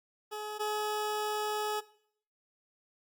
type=tone pair in turn; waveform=20% pulse; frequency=423.7 / 423.7 Hz; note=G#4 / G#4; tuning=+35 / +35 cents; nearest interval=unison; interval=0 cents; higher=neither; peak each=-32 / -26 dBFS; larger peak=second; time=0.31-0.59 / 0.59-1.81 s; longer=second; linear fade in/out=20 ms; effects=noise-tail reverb RT60 0.6 s tail -18 dB re dry + Opus 48 kbps